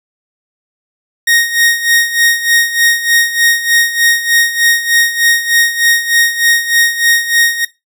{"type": "tone with tremolo", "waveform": "sawtooth", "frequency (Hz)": 1864.7, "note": "A#6", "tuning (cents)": 0, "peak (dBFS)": -3, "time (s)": [1.27, 7.65], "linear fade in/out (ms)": 5, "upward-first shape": "sine", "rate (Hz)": 3.3, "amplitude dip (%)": 75, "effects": ["noise-tail reverb RT60 0.2 s tail -17 dB re dry"]}